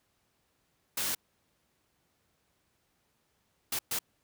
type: noise bursts at uneven times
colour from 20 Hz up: white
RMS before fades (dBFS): -32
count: 3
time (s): 0.97-1.15 / 3.72-3.79 / 3.91-3.99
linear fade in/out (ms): 5
effects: pink hiss -74 dBFS RMS until 4.23 s + high-pass 60 Hz 12 dB/octave